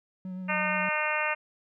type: tone with vibrato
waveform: triangle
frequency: 185 Hz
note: F#3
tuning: in tune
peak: -32 dBFS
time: 0.25-0.89 s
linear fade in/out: 2 ms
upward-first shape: sine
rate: 8.5 Hz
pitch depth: 21 cents each way
type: harmonic tone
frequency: 304.4 Hz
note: D#4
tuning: 38 cents flat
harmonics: 2 / 3 / 4 / 5 / 6 / 7 / 8 / 9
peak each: -34 / -34 / -34 / -34 / -34 / -34 / -34 / -34 dBFS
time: 0.48-1.35 s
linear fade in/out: 20 ms
effects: none